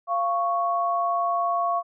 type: tone pair together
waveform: sine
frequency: 691.4 / 1108.7 Hz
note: F5 / C#6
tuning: -18 / 0 cents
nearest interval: minor sixth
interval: 818 cents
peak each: -24 dBFS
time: 0.07-1.83 s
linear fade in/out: 50 ms
effects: none